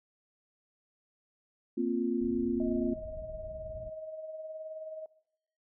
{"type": "chord", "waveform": "sine", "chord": "Bb suspended second", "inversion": "none", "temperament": "equal", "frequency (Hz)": [233.1, 261.6, 349.2], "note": ["Bb3", "C4", "F4"], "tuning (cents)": [0, 0, 0], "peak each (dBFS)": -32, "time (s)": [1.77, 2.94], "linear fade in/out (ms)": 10}
{"type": "low-pass noise", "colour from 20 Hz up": "pink", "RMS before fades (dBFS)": -46, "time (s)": [2.21, 3.9], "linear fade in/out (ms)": 5, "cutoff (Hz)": 110, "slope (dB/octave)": 12}
{"type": "tone with tremolo", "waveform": "sine", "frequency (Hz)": 630, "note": "D#5", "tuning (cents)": 21, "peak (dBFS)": -37, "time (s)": [2.6, 5.06], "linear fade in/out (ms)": 2, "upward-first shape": "triangle", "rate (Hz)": 19, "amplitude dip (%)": 50}
{"effects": ["noise-tail reverb RT60 0.8 s tail -20 dB re dry"]}